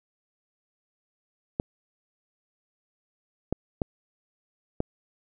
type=clicks; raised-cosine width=2 ms; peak=-12 dBFS; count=4; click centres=1.599 / 3.526 / 3.818 / 4.804 s; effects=none